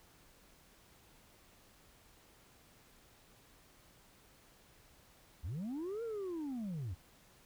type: linear two-way sweep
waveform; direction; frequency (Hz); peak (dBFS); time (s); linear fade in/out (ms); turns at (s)
sine; up then down; 62.8 to 472.8 to 77.6; -35; 5.43-6.95; 20; 6.03
effects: tanh soft clip ceiling -37 dBFS + pink hiss -64 dBFS RMS until 7.45 s